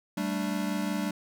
square chord, G suspended second, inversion none, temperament equal with one note detuned, 194.53 / 220 / 293.7 Hz, G3 / A3 / D4, -13 / 0 / 0 cents, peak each -32 / -35 / -34 dBFS, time 0.17-1.11 s, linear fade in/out 5 ms, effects none

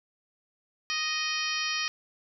harmonic tone, 622.3 Hz, D#5, in tune, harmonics 2 / 3 / 4 / 5 / 6 / 7 / 8 / 9, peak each -37 / -35 / -33 / -36 / -43 / -37 / -37 / -36 dBFS, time 0.9-1.88 s, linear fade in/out 0 ms, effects none

